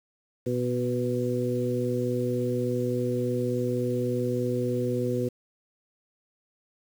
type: harmonic tone with a mistuned harmonic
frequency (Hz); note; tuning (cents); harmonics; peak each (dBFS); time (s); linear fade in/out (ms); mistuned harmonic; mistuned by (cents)
123.47; B2; 0; 1 / 2 / 3 / 4; -30 / -30 / -30 / -30; 0.46-5.29; 10; 1; -18
effects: 8-bit